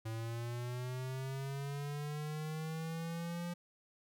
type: linear sweep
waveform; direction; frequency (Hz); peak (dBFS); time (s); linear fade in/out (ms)
square; up; 111 to 174.61; -39; 0.05-3.54; 10
effects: none